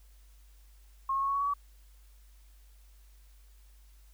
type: tone with pitch steps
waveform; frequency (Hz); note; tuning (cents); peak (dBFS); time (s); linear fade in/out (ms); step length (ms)
sine; 1079 / 1089 / 1099.1 / 1109.3 / 1119.6 / 1130 / 1140.5; C#6 / C#6 / C#6 / C#6 / C#6 / C#6 / C#6; -47 / -31 / -15 / +1 / +17 / +33 / +49; -27; 1.09-1.538; 5; 64
effects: added 50 Hz sine -54 dBFS peak until 4.13 s + white hiss -67 dBFS RMS until 4.13 s